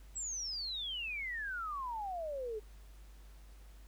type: exponential sweep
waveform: sine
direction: down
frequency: 7870 to 415.3 Hz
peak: -37 dBFS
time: 0.15-2.6 s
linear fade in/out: 20 ms
effects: added 50 Hz sine -52 dBFS peak until 3.87 s + pink hiss -65 dBFS RMS until 3.87 s